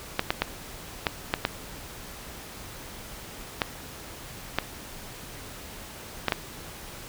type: clicks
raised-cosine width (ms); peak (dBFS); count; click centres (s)
0.3; -6; 10; 0.194 / 0.305 / 0.42 / 1.068 / 1.339 / 1.451 / 3.618 / 4.586 / 6.283 / 6.322
effects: pink hiss -42 dBFS RMS until 7.08 s